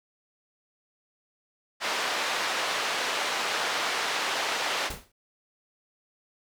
pink band-pass noise, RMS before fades -29 dBFS, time 1.8-4.91 s, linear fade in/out 50 ms, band 690 to 4800 Hz, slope 12 dB/octave
pink noise with exponential decay, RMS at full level -31 dBFS, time 4.9-5.12 s, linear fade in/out 5 ms, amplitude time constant 47 ms
effects none

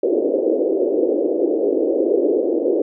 pink band-pass noise, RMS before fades -18 dBFS, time 0.03-2.82 s, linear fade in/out 5 ms, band 310 to 540 Hz, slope 48 dB/octave, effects none

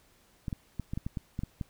clicks, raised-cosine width 5 ms, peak -21 dBFS, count 10, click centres 0.482 / 0.528 / 0.797 / 0.935 / 0.975 / 1.065 / 1.172 / 1.391 / 1.435 / 1.612 s, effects pink hiss -64 dBFS RMS until 1.69 s

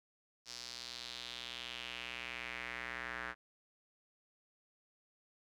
square tone with band-pass filter sweep, 60.7 Hz, B1, 29 cents flat, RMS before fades -45 dBFS, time 0.45-3.35 s, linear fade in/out 50 ms, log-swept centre 5200 to 1600 Hz, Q 3, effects none

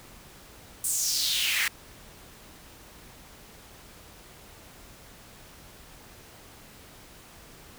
pink noise with high-pass filter sweep, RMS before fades -27 dBFS, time 0.84-1.68 s, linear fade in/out 2 ms, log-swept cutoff 8900 to 1800 Hz, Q 3.8, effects pink hiss -50 dBFS RMS until 7.78 s

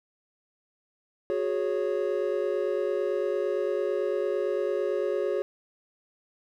triangle chord, F# suspended second, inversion none, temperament equal with one note detuned, 366.4 / 415.3 / 554.4 Hz, F#4 / G#4 / C#5, -17 / 0 / 0 cents, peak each -28 / -27 / -28 dBFS, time 1.3-5.42 s, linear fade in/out 0 ms, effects none

